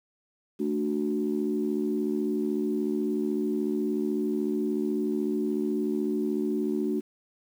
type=chord; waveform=sine; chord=D major; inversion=second; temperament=equal; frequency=220 / 293.7 / 370 Hz; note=A3 / D4 / F#4; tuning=0 / 0 / 0 cents; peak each=-29 dBFS; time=0.59-7.01 s; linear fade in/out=20 ms; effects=tanh soft clip ceiling -16 dBFS + 9-bit